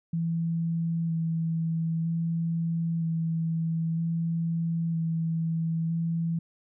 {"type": "tone with vibrato", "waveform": "sine", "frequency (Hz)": 164.81, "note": "E3", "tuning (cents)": 0, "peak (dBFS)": -25, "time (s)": [0.13, 6.39], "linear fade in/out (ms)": 5, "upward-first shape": "square", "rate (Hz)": 0.52, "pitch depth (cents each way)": 13, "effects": []}